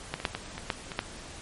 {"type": "clicks", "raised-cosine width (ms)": 0.3, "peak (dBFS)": [-13, -21, -9, -15, -28, -20, -10, -20, -10], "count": 9, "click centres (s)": [0.14, 0.201, 0.252, 0.35, 0.461, 0.58, 0.702, 0.918, 0.991], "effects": ["pink hiss -44 dBFS RMS until 1.41 s", "MP3 48 kbps"]}